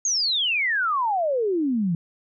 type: exponential sweep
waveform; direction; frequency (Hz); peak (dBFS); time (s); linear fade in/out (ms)
sine; down; 6690 to 161.1; -20; 0.05-1.95; 2
effects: none